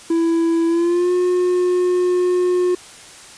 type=tone with pitch glide; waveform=triangle; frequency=332.2 to 360.2 Hz; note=E4 to F#4; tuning=+13 to -46 cents; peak=-12 dBFS; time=0.1-2.75 s; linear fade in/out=5 ms; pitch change=+141 cents; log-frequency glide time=0.67-1.12 s; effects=white hiss -40 dBFS RMS until 3.37 s + resampled to 22050 Hz